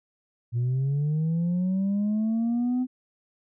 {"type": "linear sweep", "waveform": "sine", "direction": "up", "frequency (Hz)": [116.54, 256.4], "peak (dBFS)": -20, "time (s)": [0.52, 2.87], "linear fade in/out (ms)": 50, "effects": ["tanh soft clip ceiling -21 dBFS"]}